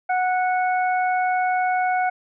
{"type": "harmonic tone", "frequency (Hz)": 736, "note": "F#5", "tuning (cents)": -9, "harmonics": [1, 2, 3], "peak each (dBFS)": [-19, -27, -31], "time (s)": [0.09, 2.1], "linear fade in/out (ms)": 10, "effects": []}